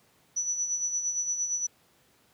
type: tone with tremolo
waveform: sine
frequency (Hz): 5930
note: F#8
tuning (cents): +3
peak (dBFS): -25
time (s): 0.36-1.67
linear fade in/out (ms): 10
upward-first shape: sine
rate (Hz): 8.7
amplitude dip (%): 55
effects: pink hiss -64 dBFS RMS until 2.33 s + high-pass 100 Hz 12 dB/octave